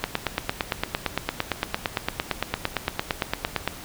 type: click train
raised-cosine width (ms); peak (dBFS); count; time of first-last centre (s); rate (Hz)
0.3; -6; 33; 0.04-3.676; 8.8
effects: pink hiss -40 dBFS RMS until 3.84 s